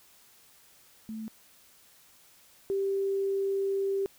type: tone pair in turn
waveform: sine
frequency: 220 / 392 Hz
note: A3 / G4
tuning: 0 / 0 cents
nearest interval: minor seventh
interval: 1000 cents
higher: second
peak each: -35 / -26 dBFS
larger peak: second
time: 1.09-1.28 / 2.7-4.06 s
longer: second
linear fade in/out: 0 ms
effects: white hiss -59 dBFS RMS until 4.18 s